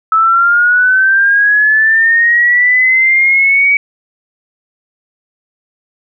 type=linear sweep; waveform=sine; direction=up; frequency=1300 to 2273 Hz; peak=-6 dBFS; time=0.12-3.77 s; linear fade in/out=2 ms; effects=none